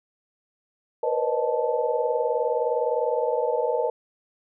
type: tone cluster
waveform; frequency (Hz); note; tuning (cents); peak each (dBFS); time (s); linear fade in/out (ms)
sine; 473.7 / 493.2 / 534 / 617 / 876; A#4 / B4 / C5 / D#5 / A5; +28 / -2 / +35 / -15 / -8; -27 / -26 / -32 / -28 / -29; 1.03-3.9; 5
effects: none